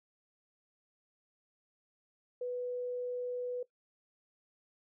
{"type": "tone", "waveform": "sine", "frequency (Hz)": 493.9, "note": "B4", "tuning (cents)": 0, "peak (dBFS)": -34, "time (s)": [2.41, 3.63], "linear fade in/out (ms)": 5, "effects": ["noise-tail reverb RT60 0.1 s tail -18 dB re dry"]}